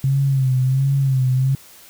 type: tone with vibrato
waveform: sine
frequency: 133.2 Hz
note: C3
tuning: 31 cents sharp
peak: -14 dBFS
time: 0.04-1.55 s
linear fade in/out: 2 ms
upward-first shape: sine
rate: 1.4 Hz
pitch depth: 66 cents each way
effects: white hiss -45 dBFS RMS until 1.89 s